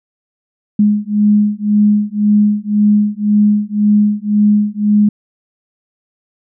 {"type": "beating tone pair", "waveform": "sine", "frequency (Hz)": [207.5, 209.4], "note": ["G#3", "G#3"], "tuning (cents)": [-1, 15], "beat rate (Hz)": 1.9, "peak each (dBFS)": -12, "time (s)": [0.79, 5.09], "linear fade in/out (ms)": 5, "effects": []}